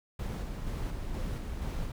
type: noise with tremolo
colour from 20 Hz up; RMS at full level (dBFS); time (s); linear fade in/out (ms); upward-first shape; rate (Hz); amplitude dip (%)
brown; -34; 0.19-1.92; 5; square; 2.1; 30
effects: none